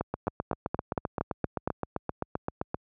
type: two click trains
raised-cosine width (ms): 1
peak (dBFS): -15 / -13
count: 22 / 7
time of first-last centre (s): 0.01-2.744 / 0.28-1.675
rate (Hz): 7.68 / 4.3
effects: high-pass 60 Hz 12 dB/octave